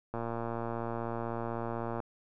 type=click train; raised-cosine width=1 ms; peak=-22 dBFS; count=217; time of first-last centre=0.14-2.002 s; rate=116 Hz; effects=none